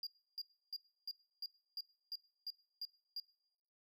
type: tone bursts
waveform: triangle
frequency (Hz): 4816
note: D8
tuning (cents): +43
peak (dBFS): -39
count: 10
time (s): 0.03-3.2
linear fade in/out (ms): 2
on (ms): 38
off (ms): 310
effects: noise-tail reverb RT60 0.9 s tail -24 dB re dry